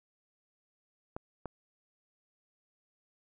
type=clicks; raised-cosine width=1 ms; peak=-24 dBFS; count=2; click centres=1.165 / 1.457 s; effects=none